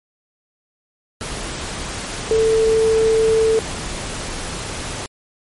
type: tone in noise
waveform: sine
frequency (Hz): 444.4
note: A4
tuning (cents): +17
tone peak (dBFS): -12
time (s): 2.31-3.59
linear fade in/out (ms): 0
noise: pink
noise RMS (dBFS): -27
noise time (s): 1.21-5.06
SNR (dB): +12
effects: MP3 48 kbps